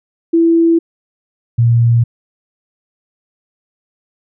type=tone pair in turn; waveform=sine; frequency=332.5 / 117.56 Hz; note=E4 / A#2; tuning=+15 / +15 cents; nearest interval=octave + tritone; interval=1800 cents; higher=first; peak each=-7 dBFS; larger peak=neither; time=0.33-0.79 / 1.58-2.04 s; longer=neither; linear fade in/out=10 ms; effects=none